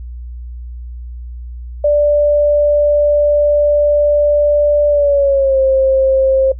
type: tone with pitch glide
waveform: sine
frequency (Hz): 587.3 to 532.4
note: D5 to C5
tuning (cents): 0 to +30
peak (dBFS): -8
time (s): 1.84-6.52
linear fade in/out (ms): 5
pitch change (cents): -170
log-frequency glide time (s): 4.89-5.59
effects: noise-tail reverb RT60 0.1 s tail -20 dB re dry + added 60 Hz sine -25 dBFS peak until 6.59 s